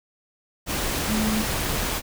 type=tone in noise; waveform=sine; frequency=216 Hz; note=A3; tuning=32 cents flat; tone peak=-22 dBFS; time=1.07-1.45 s; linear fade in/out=50 ms; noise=pink; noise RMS=-26 dBFS; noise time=0.66-2.02 s; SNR=+1 dB; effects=none